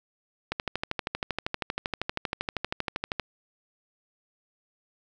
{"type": "click train", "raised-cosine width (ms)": 0.3, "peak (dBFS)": -12, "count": 35, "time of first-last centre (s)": [0.52, 3.197], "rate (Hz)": 12.7, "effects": []}